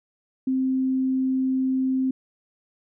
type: tone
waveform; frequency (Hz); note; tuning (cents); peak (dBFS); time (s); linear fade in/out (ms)
sine; 261.6; C4; 0; -20; 0.47-2.11; 5
effects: none